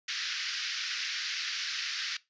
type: band-pass noise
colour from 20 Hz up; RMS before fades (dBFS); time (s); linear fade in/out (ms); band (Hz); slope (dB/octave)
white; -35; 0.08-2.17; 5; 1400 to 5600; 48
effects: noise-tail reverb RT60 0.2 s tail -19 dB re dry + resampled to 16000 Hz